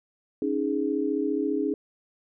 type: chord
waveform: sine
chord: C# suspended second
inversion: none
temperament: just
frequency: 277.2 / 311.8 / 415.8 Hz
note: C#4 / D#4 / G#4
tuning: 0 / +4 / +2 cents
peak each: -28 dBFS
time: 0.42-1.74 s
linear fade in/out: 2 ms
effects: none